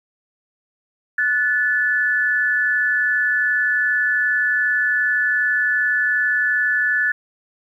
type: tone pair together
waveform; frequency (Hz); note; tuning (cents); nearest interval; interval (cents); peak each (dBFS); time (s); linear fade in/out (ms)
sine; 1476.6 / 1734; F#6 / A6; -4 / -26; minor third; 278; -21 / -17; 1.18-7.12; 5
effects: 9-bit